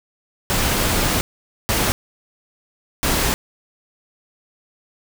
pink noise bursts at uneven times, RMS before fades -19 dBFS, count 3, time 0.5-1.21 / 1.69-1.92 / 3.03-3.34 s, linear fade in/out 0 ms, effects none

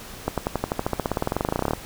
accelerating click train, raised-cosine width 1 ms, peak -8 dBFS, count 28, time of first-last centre 0.28-1.734 s, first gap 97 ms, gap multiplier 0.95, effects pink hiss -40 dBFS RMS until 1.85 s

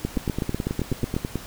two click trains, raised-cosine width 3 ms, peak -11 / -12 dBFS, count 10 / 12, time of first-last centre 0.05-1.165 / 0.17-1.357 s, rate 8.07 / 9.27 Hz, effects pink hiss -41 dBFS RMS until 1.46 s

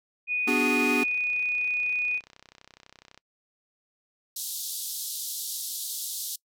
sine tone, 2474 Hz, D#7, 10 cents flat, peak -24 dBFS, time 0.27-2.21 s, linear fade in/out 50 ms
square chord, G# half-diminished seventh, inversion first, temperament equal, 246.9 / 293.7 / 370 / 415.3 Hz, B3 / D4 / F#4 / G#4, 0 / 0 / 0 / 0 cents, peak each -28 / -29 / -32 / -32 dBFS, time 0.47-1.04 s, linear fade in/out 10 ms
click train, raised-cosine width 0.2 ms, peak -31 dBFS, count 86, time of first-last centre 0.52-3.176 s, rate 32 Hz
white band-pass noise, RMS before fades -34 dBFS, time 4.36-6.36 s, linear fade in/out 5 ms, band 3500 to 15000 Hz, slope 48 dB/octave
effects noise-tail reverb RT60 0.1 s tail -24 dB re dry

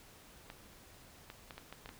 clicks, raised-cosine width 0.3 ms, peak -30 dBFS, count 7, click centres 0.501 / 1.301 / 1.508 / 1.58 / 1.726 / 1.859 / 1.891 s, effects pink hiss -58 dBFS RMS until 1.99 s

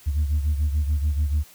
sine beating tone pair, 73 / 79.9 Hz, D2 / D#2, -10 / +47 cents, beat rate 6.9 Hz, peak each -19 / -25 dBFS, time 0.06-1.44 s, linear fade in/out 20 ms, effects tanh soft clip ceiling -16 dBFS + white hiss -50 dBFS RMS until 1.54 s

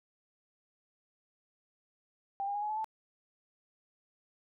sine tone with pitch steps, 791 / 807.6 / 824.6 / 841.9 / 859.6 / 877.7 Hz, G5 / G#5 / G#5 / G#5 / A5 / A5, +15 / -49 / -13 / +23 / -41 / -5 cents, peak -32 dBFS, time 2.4-2.844 s, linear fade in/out 0 ms, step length 74 ms, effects none

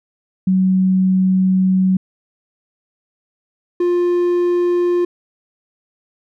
sine / triangle tone pair in turn, 187.4 / 351.9 Hz, F#3 / F4, +22 / +13 cents, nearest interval major seventh, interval 1091 cents, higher second, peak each -11 dBFS, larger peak neither, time 0.47-1.97 / 3.8-5.05 s, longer first, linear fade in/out 5 ms, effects none

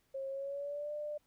sine tone with pitch glide, 540 to 595.7 Hz, C#5 to D5, -45 to +24 cents, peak -37 dBFS, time 0.14-1.18 s, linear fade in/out 10 ms, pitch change +169 cents, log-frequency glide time 0.29-0.92 s, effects pink hiss -75 dBFS RMS until 1.26 s

